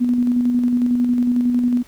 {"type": "tone with tremolo", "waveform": "sine", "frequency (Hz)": 244.7, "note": "B3", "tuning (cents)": -16, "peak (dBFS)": -13, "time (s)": [0, 1.83], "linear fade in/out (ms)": 20, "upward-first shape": "square", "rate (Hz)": 11, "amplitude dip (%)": 30, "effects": ["pink hiss -50 dBFS RMS until 1.87 s"]}